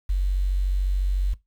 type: tone with quantisation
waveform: sine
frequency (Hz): 47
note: F#1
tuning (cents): +28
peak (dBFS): -19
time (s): 0.09-1.34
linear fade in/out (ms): 10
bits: 8
effects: noise-tail reverb RT60 0.2 s tail -20 dB re dry